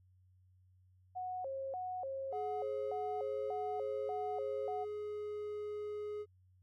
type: tone with vibrato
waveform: sine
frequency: 629 Hz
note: D#5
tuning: 19 cents sharp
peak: -38 dBFS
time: 1.15-4.85 s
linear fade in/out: 20 ms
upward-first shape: square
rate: 1.7 Hz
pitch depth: 270 cents each way
type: tone with pitch glide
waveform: triangle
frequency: 421.4 to 418.7 Hz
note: G#4 to G#4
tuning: +25 to +14 cents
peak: -37 dBFS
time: 2.31-6.26 s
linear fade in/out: 50 ms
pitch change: -11 cents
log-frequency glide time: 3.24-5.51 s
effects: added 92 Hz sine -64 dBFS peak until 6.62 s